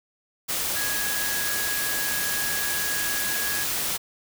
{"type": "tone in noise", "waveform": "sine", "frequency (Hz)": 1661.2, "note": "G#6", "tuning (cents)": 0, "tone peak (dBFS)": -30, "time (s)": [0.75, 3.65], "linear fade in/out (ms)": 20, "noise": "white", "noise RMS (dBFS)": -27, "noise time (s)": [0.48, 3.98], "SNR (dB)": -6, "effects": []}